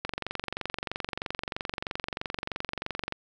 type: click train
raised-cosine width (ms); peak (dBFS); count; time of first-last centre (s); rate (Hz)
0.3; -15; 72; 0.05-3.124; 23.1
effects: none